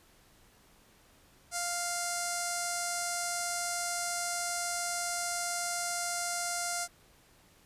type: tone with notch filter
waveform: 5% pulse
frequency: 698.5 Hz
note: F5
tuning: in tune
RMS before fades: -34 dBFS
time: 1.51-6.88 s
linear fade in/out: 50 ms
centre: 3100 Hz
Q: 0.7
effects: pink hiss -62 dBFS RMS until 7.65 s + resampled to 32000 Hz